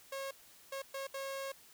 sawtooth tone bursts at uneven times, 544 Hz, C#5, 33 cents flat, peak -35 dBFS, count 4, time 0.12-0.31 / 0.72-0.82 / 0.94-1.07 / 1.14-1.52 s, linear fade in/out 5 ms, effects white hiss -60 dBFS RMS until 1.73 s

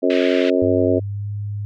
harmonic tone, 90.5 Hz, F#2, 38 cents flat, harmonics 3 / 4 / 5 / 6 / 7, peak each -19 / -20 / -21 / -22 / -22 dBFS, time 0.02-1 s, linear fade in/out 20 ms
white band-pass noise, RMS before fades -29 dBFS, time 0.1-0.5 s, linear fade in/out 2 ms, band 1600 to 3000 Hz, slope 24 dB/octave
sine tone with pitch glide, 100 to 102.87 Hz, G2 to G#2, +35 to -16 cents, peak -23 dBFS, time 0.62-1.65 s, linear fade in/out 0 ms, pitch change +49 cents, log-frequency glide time 0.99-1.3 s
effects none

